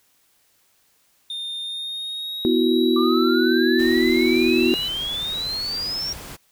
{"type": "tone with pitch glide", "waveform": "triangle", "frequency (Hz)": [3637, 3966], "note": ["A#7", "B7"], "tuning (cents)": [-43, 7], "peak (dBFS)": -26, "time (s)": [1.3, 4.88], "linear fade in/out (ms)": 2, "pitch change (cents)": 150, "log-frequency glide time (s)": [1.62, 3.23]}
{"type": "chord", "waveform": "sine", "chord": "B suspended fourth", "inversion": "none", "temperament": "just", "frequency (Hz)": [246.9, 329.3, 370.4], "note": ["B3", "E4", "F#4"], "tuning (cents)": [0, -2, 2], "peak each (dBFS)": -20, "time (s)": [2.45, 4.74], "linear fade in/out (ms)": 0}
{"type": "exponential sweep", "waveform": "sine", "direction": "up", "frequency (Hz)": [1165, 5630], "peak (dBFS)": -24, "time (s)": [2.96, 6.13], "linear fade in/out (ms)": 5}
{"type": "noise", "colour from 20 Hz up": "pink", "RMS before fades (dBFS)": -37, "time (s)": [3.78, 6.37], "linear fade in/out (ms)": 20}
{"effects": ["white hiss -62 dBFS RMS until 6.51 s"]}